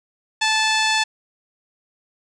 15% pulse tone with low-pass filter, 874 Hz, A5, 12 cents flat, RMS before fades -19 dBFS, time 0.41-1.04 s, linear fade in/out 10 ms, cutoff 5900 Hz, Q 6.1, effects none

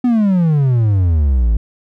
triangle exponential sweep, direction down, 253.5 to 51.91 Hz, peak -8 dBFS, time 0.04-1.57 s, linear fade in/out 5 ms, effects none

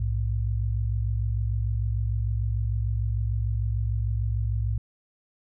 sine tone pair together, 61.1 / 107.79 Hz, B1 / A2, -18 / -35 cents, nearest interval minor seventh, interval 983 cents, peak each -26 dBFS, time 0-4.78 s, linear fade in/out 5 ms, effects none

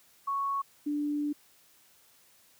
sine tone pair in turn, 1108.7 / 293.7 Hz, C#6 / D4, 0 / 0 cents, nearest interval octave + major seventh, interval 2300 cents, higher first, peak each -28 dBFS, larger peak neither, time 0.27-0.62 / 0.86-1.33 s, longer second, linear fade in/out 10 ms, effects white hiss -62 dBFS RMS until 2.59 s + high-pass 60 Hz 12 dB/octave

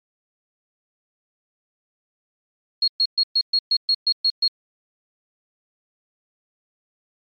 sine tone bursts, 4299 Hz, C8, 46 cents sharp, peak -14 dBFS, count 10, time 2.82-4.48 s, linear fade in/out 5 ms, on 58 ms, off 120 ms, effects tanh soft clip ceiling -10 dBFS + MP3 48 kbps

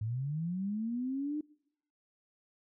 sine linear sweep, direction up, 103.83 to 306.6 Hz, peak -32 dBFS, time 0.01-1.41 s, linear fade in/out 5 ms, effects noise-tail reverb RT60 0.8 s tail -26 dB re dry

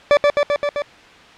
40% pulse tone with echo, 580 Hz, D5, 22 cents flat, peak -8 dBFS, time 0.11-0.17 s, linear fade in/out 0 ms, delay 130 ms, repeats 5, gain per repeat -2 dB, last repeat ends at 0.82 s, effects white hiss -43 dBFS RMS until 1.37 s + low-pass 3000 Hz 12 dB/octave

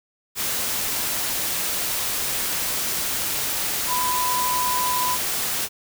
sine tone in noise, 997 Hz, B5, 16 cents sharp, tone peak -22 dBFS, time 3.87-5.18 s, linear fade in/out 50 ms, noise white, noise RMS -25 dBFS, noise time 0.35-5.69 s, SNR 0 dB, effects none

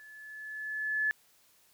sine tone with level ramp, 1724 Hz, A6, 36 cents flat, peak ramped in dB -50 to -25 dBFS, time 0-1.11 s, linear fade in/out 0 ms, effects white hiss -65 dBFS RMS until 1.73 s

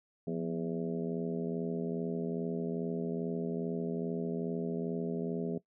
harmonic tone with a mistuned harmonic, 82.41 Hz, E2, in tune, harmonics 2 / 3 / 4 / 5 / 6 / 7 / 8, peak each -36 / -38 / -46 / -38 / -45 / -49 / -46 dBFS, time 0.27-5.58 s, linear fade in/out 5 ms, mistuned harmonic 2, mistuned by +93 cents, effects noise-tail reverb RT60 0.1 s tail -19 dB re dry

